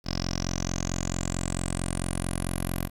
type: tone with low-pass filter sweep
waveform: 10% pulse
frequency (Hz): 44.49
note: F1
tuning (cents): +33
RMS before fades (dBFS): -30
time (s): 0.04-2.9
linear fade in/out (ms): 50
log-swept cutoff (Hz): 5100 to 12000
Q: 10
effects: 9-bit